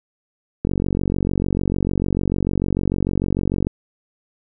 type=click train; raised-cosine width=3 ms; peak=-7 dBFS; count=142; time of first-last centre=0.65-3.669 s; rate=46.7 Hz; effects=none